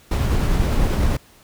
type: noise with tremolo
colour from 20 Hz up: brown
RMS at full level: -17 dBFS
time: 0.11-1.17 s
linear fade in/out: 5 ms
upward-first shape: triangle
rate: 10 Hz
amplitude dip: 25%
effects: pink hiss -51 dBFS RMS until 1.43 s